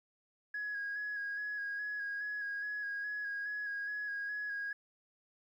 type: tone with vibrato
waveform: sine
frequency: 1661.2 Hz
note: G#6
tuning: in tune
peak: -35 dBFS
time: 0.54-4.73 s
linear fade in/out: 5 ms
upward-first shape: square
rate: 2.4 Hz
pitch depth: 20 cents each way
effects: tanh soft clip ceiling -32 dBFS + 12-bit